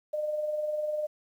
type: tone with tremolo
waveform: sine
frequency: 605 Hz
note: D#5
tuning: 49 cents flat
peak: -26 dBFS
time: 0.13-1.07 s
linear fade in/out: 10 ms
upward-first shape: sine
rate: 20 Hz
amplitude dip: 45%
effects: 10-bit